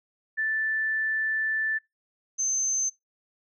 sine tone pair in turn, 1760 / 6236 Hz, A6 / G8, 0 / -10 cents, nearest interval octave + minor seventh, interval 2190 cents, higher second, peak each -24 / -24 dBFS, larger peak neither, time 0.37-1.79 / 2.38-2.9 s, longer first, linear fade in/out 20 ms, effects noise-tail reverb RT60 0.2 s tail -25 dB re dry

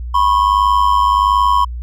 triangle ring-modulated tone, 1037 Hz, C6, 16 cents flat, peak -5 dBFS, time 0.14-1.65 s, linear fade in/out 10 ms, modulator 50.7 Hz, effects added 60 Hz sine -22 dBFS peak until 1.82 s

